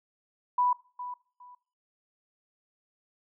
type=tone with echo; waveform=sine; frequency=987.8 Hz; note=B5; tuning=in tune; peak=-22 dBFS; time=0.58-0.73 s; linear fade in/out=5 ms; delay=410 ms; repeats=2; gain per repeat=-13 dB; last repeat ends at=1.55 s; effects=noise-tail reverb RT60 0.4 s tail -20 dB re dry